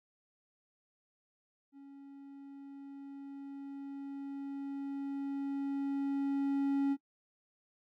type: tone with level ramp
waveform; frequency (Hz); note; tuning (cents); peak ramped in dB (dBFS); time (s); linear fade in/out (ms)
triangle; 277.5; C#4; +2; -48 to -25; 1.72-6.97; 50
effects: noise-tail reverb RT60 0.1 s tail -19 dB re dry